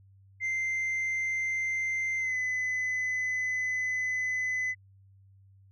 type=tone with pitch glide; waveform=sine; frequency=2084 to 2015 Hz; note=C7 to B6; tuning=-7 to +34 cents; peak=-25 dBFS; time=0.4-4.75 s; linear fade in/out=50 ms; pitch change=-59 cents; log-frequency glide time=2.18-2.37 s; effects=tanh soft clip ceiling -27 dBFS + added 97 Hz sine -55 dBFS peak until 5.71 s